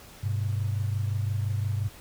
sine tone pair together, 100.43 / 126.2 Hz, G2 / B2, +42 / +38 cents, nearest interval major third, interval 396 cents, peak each -26 / -32 dBFS, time 0.23-1.89 s, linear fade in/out 10 ms, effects pink hiss -49 dBFS RMS until 2 s

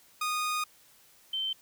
sawtooth / sine tone pair in turn, 1235 / 3101 Hz, D#6 / G7, -13 / -19 cents, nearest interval octave + major third, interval 1594 cents, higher second, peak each -25 / -29 dBFS, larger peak first, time 0.21-0.64 / 1.33-1.53 s, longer first, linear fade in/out 5 ms, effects white hiss -60 dBFS RMS until 1.61 s

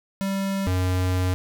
square tone pair in turn, 195.1 / 91.76 Hz, G3 / F#2, -8 / -14 cents, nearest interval octave + minor second, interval 1306 cents, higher first, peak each -24 / -21 dBFS, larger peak second, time 0.21-0.67 / 0.67-1.34 s, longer second, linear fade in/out 0 ms, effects none

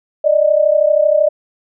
sine tone pair together, 587.3 / 620.1 Hz, D5 / D#5, 0 / -6 cents, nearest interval minor second, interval 94 cents, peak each -12 dBFS, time 0.24-1.29 s, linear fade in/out 10 ms, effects none

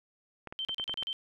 clicks, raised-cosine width 0.5 ms, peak -26 dBFS, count 7, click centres 0.473 / 0.525 / 0.693 / 0.798 / 0.895 / 0.941 / 1.026 s
sine tone bursts, 3117 Hz, G7, 11 cents flat, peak -32 dBFS, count 6, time 0.59-1.129 s, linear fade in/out 0 ms, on 59 ms, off 37 ms
effects none

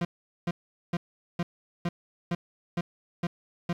40% pulse tone bursts, 172.8 Hz, F3, 18 cents flat, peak -25 dBFS, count 9, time 0.01-3.73 s, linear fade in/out 5 ms, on 40 ms, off 420 ms, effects low-pass 4000 Hz 12 dB/octave + 9-bit

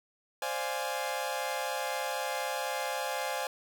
sawtooth chord, D half-diminished seventh, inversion third, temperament equal, 523.3 / 587.3 / 698.5 / 830.6 Hz, C5 / D5 / F5 / Ab5, 0 / 0 / 0 / 0 cents, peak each -33 / -35 / -35 / -32 dBFS, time 0.42-3.47 s, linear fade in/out 2 ms, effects none

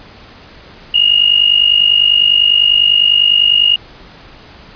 sine tone pair together, 2832 / 2882 Hz, F7 / F#7, +23 / -46 cents, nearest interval unison, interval 31 cents, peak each -10 dBFS, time 0.94-3.76 s, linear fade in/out 5 ms, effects pink hiss -38 dBFS RMS until 4.75 s + resampled to 11025 Hz

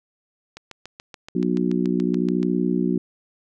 click train, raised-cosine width 0.2 ms, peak -20 dBFS, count 14, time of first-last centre 0.57-2.43 s, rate 6.99 Hz
harmonic tone, 60.9 Hz, B1, 24 cents flat, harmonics 3 / 4 / 5 / 6, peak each -23 / -24 / -25 / -26 dBFS, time 1.35-2.98 s, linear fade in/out 5 ms
effects none

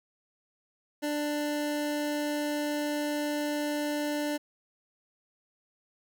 25% pulse tone, 295.5 Hz, D4, 11 cents sharp, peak -25 dBFS, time 1.02-4.38 s, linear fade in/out 20 ms, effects none

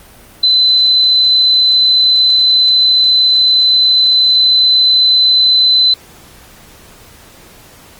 sine tone, 4033 Hz, B7, 36 cents sharp, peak -6 dBFS, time 0.43-5.94 s, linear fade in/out 5 ms, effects pink hiss -40 dBFS RMS until 7.99 s + Opus 32 kbps

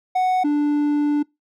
triangle tone pair in turn, 740 / 293.7 Hz, F#5 / D4, 0 / 0 cents, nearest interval octave + major third, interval 1600 cents, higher first, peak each -14 dBFS, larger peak neither, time 0.15-0.44 / 0.44-1.23 s, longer second, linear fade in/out 10 ms, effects noise-tail reverb RT60 0.2 s tail -24 dB re dry

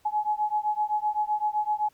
sine beating tone pair, 842 / 849.8 Hz, G#5 / G#5, +24 / +40 cents, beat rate 7.8 Hz, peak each -27 dBFS, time 0.05-1.89 s, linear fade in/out 10 ms, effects pink hiss -64 dBFS RMS until 1.93 s

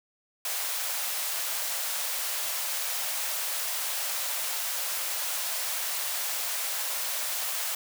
white high-pass noise, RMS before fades -31 dBFS, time 0.45-7.75 s, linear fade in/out 2 ms, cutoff 510 Hz, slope 48 dB/octave, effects none

